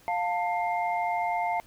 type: tone cluster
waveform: sine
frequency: 703 / 893 / 2112 Hz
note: F5 / A5 / C7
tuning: +11 / +25 / +16 cents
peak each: -28 / -29 / -35 dBFS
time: 0.08-1.6 s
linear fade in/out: 0 ms
effects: pink hiss -57 dBFS RMS until 1.66 s